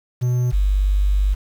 triangle / sine tone pair in turn, 123.47 / 49.09 Hz, B2 / G1, 0 / +3 cents, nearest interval octave + major third, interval 1597 cents, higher first, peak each -14 dBFS, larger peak neither, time 0.21-0.52 / 0.52-1.35 s, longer second, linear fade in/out 20 ms, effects 7-bit

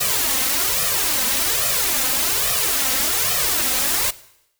white noise with flanger, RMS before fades -20 dBFS, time 0-4.11 s, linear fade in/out 10 ms, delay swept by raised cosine 1.6 to 3.9 ms, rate 1.2 Hz, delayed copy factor +0.85, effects noise-tail reverb RT60 0.8 s tail -18 dB re dry

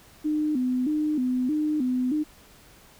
sine tone with vibrato, 277.2 Hz, C#4, in tune, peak -22 dBFS, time 0.24-2.24 s, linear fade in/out 20 ms, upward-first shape square, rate 1.6 Hz, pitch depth 160 cents each way, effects pink hiss -53 dBFS RMS until 2.99 s

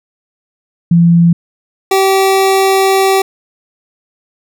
sine / 25% pulse tone pair in turn, 170 / 385.8 Hz, F3 / G4, -46 / -28 cents, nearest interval octave + major second, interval 1418 cents, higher second, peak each -4 dBFS, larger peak neither, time 0.91-1.33 / 1.91-3.22 s, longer second, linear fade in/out 5 ms, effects none

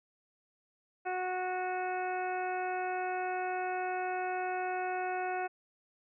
harmonic tone, 367.3 Hz, F#4, 13 cents flat, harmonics 1 / 2 / 3 / 4 / 5 / 6 / 7, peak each -38 / -34 / -47 / -41 / -48 / -49 / -46 dBFS, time 1.05-5.48 s, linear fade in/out 20 ms, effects none

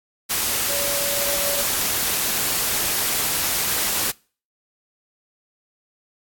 sine tone in noise, 569 Hz, C#5, 45 cents sharp, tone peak -28 dBFS, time 0.68-1.63 s, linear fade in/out 20 ms, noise white, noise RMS -22 dBFS, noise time 0.29-4.12 s, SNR -9 dB, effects noise-tail reverb RT60 0.4 s tail -25 dB re dry + AAC 64 kbps

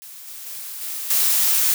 blue noise with level steps, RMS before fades -39 / -36 / -33 / -29 / -18 dBFS, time 0.02-1.74 s, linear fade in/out 0 ms, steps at 0.27 / 0.46 / 0.81 / 1.1 s, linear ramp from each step 5 ms, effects none

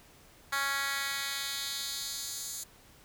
10% pulse tone with high-pass filter sweep, 277.1 Hz, C#4, 1 cent flat, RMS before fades -35 dBFS, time 0.52-2.64 s, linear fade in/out 10 ms, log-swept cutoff 1400 to 7100 Hz, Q 1.4, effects pink hiss -58 dBFS RMS until 3.04 s

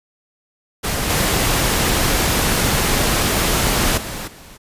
pink noise with level steps, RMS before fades -21 / -17 / -28 / -41 dBFS, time 0.83-4.58 s, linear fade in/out 20 ms, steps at 1.09 / 3.97 / 4.27 s, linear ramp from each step 10 ms, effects resampled to 32000 Hz

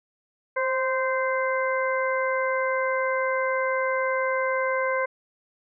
harmonic tone with a mistuned harmonic, 518 Hz, C5, 17 cents flat, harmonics 1 / 2 / 3 / 4, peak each -25 / -28 / -30 / -31 dBFS, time 0.56-5.06 s, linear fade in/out 10 ms, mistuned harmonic 1, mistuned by +26 cents, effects none

